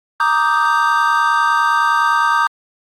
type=chord; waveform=triangle; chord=Eb major seventh; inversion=second; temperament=equal; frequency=932.3 / 1174.7 / 1244.5 / 1568 Hz; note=Bb5 / D6 / Eb6 / G6; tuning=0 / 0 / 0 / 0 cents; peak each=-16 dBFS; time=0.2-2.47 s; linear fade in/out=2 ms; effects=Opus 24 kbps